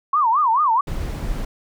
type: tone with vibrato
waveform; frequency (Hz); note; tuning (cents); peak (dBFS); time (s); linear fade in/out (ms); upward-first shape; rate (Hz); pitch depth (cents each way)
sine; 1046.5; C6; 0; -14; 0.13-0.81; 5; sine; 4.6; 290
type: noise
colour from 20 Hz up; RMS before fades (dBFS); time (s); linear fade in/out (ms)
brown; -25; 0.87-1.45; 5
effects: none